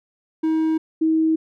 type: tone pair in turn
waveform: triangle / sine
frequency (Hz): 318.1 / 319.2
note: D#4 / D#4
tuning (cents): +38 / +44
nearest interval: unison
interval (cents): 6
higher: second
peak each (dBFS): -15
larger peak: neither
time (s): 0.43-0.78 / 1.01-1.36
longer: neither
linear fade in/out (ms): 10
effects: none